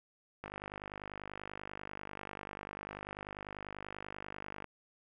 click train, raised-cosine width 0.5 ms, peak -27 dBFS, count 212, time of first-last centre 0.44-4.643 s, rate 50.2 Hz, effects none

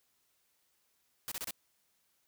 white noise bursts, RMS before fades -39 dBFS, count 4, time 1.28-1.508 s, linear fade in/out 0 ms, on 36 ms, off 28 ms, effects white hiss -75 dBFS RMS until 2.27 s

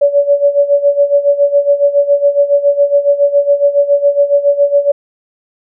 sine tone with tremolo, 570 Hz, C#5, 48 cents sharp, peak -4 dBFS, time 0.01-4.92 s, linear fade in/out 10 ms, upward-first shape sine, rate 7.2 Hz, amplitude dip 80%, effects none

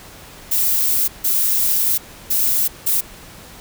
violet noise bursts at uneven times, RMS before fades -17 dBFS, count 4, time 0.51-1.08 / 1.24-1.98 / 2.3-2.68 / 2.86-3.01 s, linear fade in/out 10 ms, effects pink hiss -40 dBFS RMS until 3.6 s

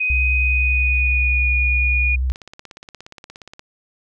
sine tone with pitch glide, 2504 to 2448 Hz, D#7 to D#7, +10 to -29 cents, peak -17 dBFS, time 0-2.16 s, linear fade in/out 10 ms, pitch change -39 cents, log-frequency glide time 0.38-1.53 s
sine tone with vibrato, 64.3 Hz, C2, 30 cents flat, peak -17 dBFS, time 0.1-2.32 s, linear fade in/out 0 ms, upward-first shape square, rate 9.9 Hz, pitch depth 20 cents each way
click train, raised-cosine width 0.2 ms, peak -21 dBFS, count 23, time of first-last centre 2.3-3.594 s, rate 17 Hz
effects none

